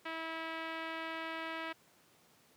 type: tone with low-pass filter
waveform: 5% pulse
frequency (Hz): 324.7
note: E4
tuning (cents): -26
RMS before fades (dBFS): -41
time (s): 0.05-1.73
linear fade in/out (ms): 10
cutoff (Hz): 2300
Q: 0.87
effects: pink hiss -66 dBFS RMS until 2.56 s + high-pass 150 Hz 12 dB/octave